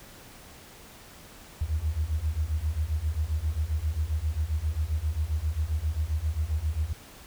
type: beating tone pair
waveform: sine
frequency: 73.5 / 81 Hz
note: D2 / E2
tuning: +2 / -30 cents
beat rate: 7.5 Hz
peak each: -29 / -28 dBFS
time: 1.61-6.93 s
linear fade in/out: 5 ms
effects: pink hiss -49 dBFS RMS until 7.26 s